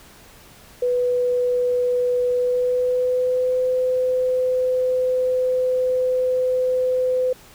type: tone with pitch glide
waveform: sine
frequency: 493.9 to 508.1 Hz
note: B4 to B4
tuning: 0 to +49 cents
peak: -17 dBFS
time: 0.82-7.33 s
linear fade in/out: 5 ms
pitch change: +49 cents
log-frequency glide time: 2.31-3.65 s
effects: pink hiss -47 dBFS RMS until 7.54 s